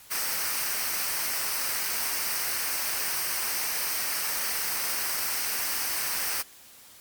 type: noise with comb filter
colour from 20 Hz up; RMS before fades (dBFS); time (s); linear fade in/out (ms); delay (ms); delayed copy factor
white; -29; 0.1-6.43; 20; 0.28; -0.6
effects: white hiss -51 dBFS RMS until 7 s + MP3 96 kbps